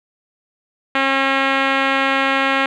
5% pulse tone with low-pass filter, 270.7 Hz, C#4, 41 cents flat, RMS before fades -17 dBFS, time 0.95-2.66 s, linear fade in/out 2 ms, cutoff 2500 Hz, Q 1, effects none

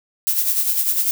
violet noise with tremolo, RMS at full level -17 dBFS, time 0.27-1.11 s, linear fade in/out 0 ms, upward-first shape sine, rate 10 Hz, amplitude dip 55%, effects none

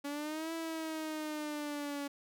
sawtooth exponential two-way sweep, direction up then down, 282.4 to 329.6 to 282.4 Hz, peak -33 dBFS, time 0.04-2.08 s, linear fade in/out 10 ms, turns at 0.53 s, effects none

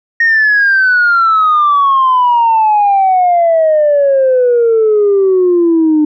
sine exponential sweep, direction down, 1864.7 to 299.9 Hz, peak -5 dBFS, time 0.2-6.05 s, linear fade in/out 5 ms, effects tanh soft clip ceiling -3 dBFS

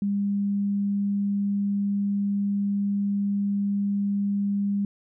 sine tone, 201.1 Hz, G3, 44 cents sharp, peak -22 dBFS, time 0.02-4.85 s, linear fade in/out 2 ms, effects none

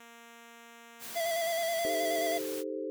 5% pulse tone, 233.1 Hz, A#3, in tune, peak -39 dBFS, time 0-1.16 s, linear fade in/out 2 ms
white high-pass noise, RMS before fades -43 dBFS, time 0.99-2.64 s, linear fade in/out 50 ms, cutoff 110 Hz, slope 24 dB/octave
square tone with vibrato, 670 Hz, E5, 28 cents sharp, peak -30 dBFS, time 1.15-2.39 s, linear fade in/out 20 ms, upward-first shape square, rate 9.4 Hz, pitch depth 31 cents each way
sine chord, A half-diminished seventh, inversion second, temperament equal, 311.1 / 392 / 440 / 523.3 Hz, Eb4 / G4 / A4 / C5, 0 / 0 / 0 / 0 cents, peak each -39 dBFS, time 1.85-2.9 s, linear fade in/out 0 ms
effects none

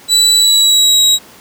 30% pulse tone with pitch glide, 3954 to 3835 Hz, B7 to A#7, +1 to +48 cents, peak -4 dBFS, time 0.08-1.19 s, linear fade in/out 50 ms, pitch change -53 cents, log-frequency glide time 0.36-1.02 s, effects pink hiss -39 dBFS RMS until 1.4 s + high-pass 150 Hz 12 dB/octave

